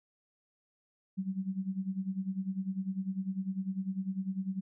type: tone with tremolo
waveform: sine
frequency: 190.6 Hz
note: G3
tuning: 48 cents flat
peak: -29 dBFS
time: 1.17-4.61 s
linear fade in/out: 20 ms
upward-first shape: sine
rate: 10 Hz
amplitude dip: 80%
effects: none